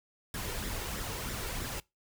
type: noise with flanger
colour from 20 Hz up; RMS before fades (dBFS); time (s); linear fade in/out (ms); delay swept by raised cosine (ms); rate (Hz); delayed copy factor
pink; -37; 0.34-1.8; 2; 0.54 to 2.24; 3.1; +0.5
effects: noise-tail reverb RT60 0.2 s tail -22 dB re dry